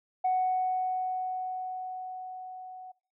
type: tone with level ramp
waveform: sine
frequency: 742 Hz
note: F#5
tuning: 5 cents sharp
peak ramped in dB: -22 to -42 dBFS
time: 0.24-2.92 s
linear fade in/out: 10 ms
effects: noise-tail reverb RT60 0.4 s tail -24 dB re dry + tanh soft clip ceiling -20 dBFS